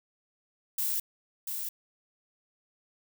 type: noise with echo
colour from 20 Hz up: violet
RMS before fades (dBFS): -30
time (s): 0.78-1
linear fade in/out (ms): 5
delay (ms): 690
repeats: 1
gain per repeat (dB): -5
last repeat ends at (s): 1.69
effects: none